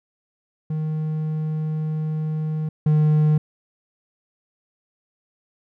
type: tone pair in turn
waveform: triangle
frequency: 155.56 / 152.71 Hz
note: D#3 / D#3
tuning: 0 / -32 cents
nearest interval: unison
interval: 32 cents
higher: first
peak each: -20 / -12 dBFS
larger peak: second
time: 0.7-2.69 / 2.86-3.38 s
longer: first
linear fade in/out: 5 ms
effects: none